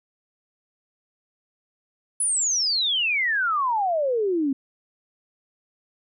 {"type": "exponential sweep", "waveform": "sine", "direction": "down", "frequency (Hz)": [10350, 261.6], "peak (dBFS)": -20, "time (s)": [2.2, 4.53], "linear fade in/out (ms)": 5, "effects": []}